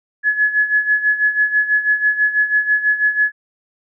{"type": "tone with tremolo", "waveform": "sine", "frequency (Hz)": 1700, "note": "G#6", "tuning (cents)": 40, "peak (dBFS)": -10, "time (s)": [0.23, 3.32], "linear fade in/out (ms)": 50, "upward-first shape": "sine", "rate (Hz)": 6.1, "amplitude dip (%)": 75, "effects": []}